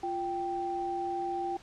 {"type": "tone pair together", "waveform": "sine", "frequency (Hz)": [348.2, 782.4], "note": ["F4", "G5"], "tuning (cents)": [-5, -4], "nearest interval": "octave + major second", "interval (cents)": 1401, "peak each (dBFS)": [-35, -32], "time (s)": [0.03, 1.57], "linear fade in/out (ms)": 5, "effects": ["pink hiss -54 dBFS RMS until 1.62 s", "low-pass 6000 Hz 12 dB/octave"]}